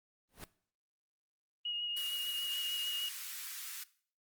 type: noise with exponential growth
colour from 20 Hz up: pink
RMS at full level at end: -42 dBFS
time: 0.29-0.44 s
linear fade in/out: 0 ms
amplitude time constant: 32 ms
type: tone with vibrato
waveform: sine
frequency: 2876 Hz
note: F#7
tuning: 50 cents flat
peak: -35 dBFS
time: 1.65-3.09 s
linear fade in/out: 5 ms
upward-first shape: sine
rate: 6.7 Hz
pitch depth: 17 cents each way
type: high-pass noise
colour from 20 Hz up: white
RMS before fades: -44 dBFS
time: 1.96-3.84 s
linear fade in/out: 10 ms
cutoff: 1300 Hz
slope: 24 dB/octave
effects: noise-tail reverb RT60 0.5 s tail -19 dB re dry + Opus 32 kbps